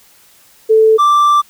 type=tone pair in turn; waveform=sine / triangle; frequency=440 / 1174.7 Hz; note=A4 / D6; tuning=0 / 0 cents; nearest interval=octave + perfect fourth; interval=1700 cents; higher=second; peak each=-5 dBFS; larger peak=neither; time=0.69-0.98 / 0.98-1.42 s; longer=second; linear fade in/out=20 ms; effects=white hiss -47 dBFS RMS until 1.49 s